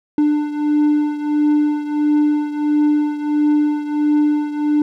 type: beating tone pair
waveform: triangle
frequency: 297.2 / 298.7 Hz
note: D4 / D4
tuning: +21 / +29 cents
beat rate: 1.5 Hz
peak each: -13 / -18 dBFS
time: 0.18-4.82 s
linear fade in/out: 2 ms
effects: none